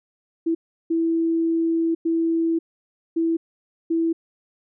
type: tone bursts at uneven times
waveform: sine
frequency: 329.6 Hz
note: E4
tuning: in tune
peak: -18 dBFS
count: 5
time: 0.46-0.55 / 0.9-1.95 / 2.05-2.59 / 3.16-3.37 / 3.9-4.13 s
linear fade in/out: 10 ms
effects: none